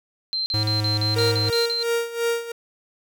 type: tone bursts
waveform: sine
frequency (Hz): 4125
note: C8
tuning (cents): -25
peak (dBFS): -22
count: 9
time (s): 0.33-1.828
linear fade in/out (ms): 0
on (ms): 130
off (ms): 41
type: tone with vibrato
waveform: square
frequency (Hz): 106.1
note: G#2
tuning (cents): +38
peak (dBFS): -23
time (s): 0.54-1.5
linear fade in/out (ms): 0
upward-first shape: sine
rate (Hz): 1.9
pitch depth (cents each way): 12
type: tone with tremolo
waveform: 45% pulse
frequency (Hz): 466.7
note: A#4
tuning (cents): +2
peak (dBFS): -19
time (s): 1.16-2.52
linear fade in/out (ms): 5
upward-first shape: sine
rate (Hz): 2.9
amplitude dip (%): 80
effects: none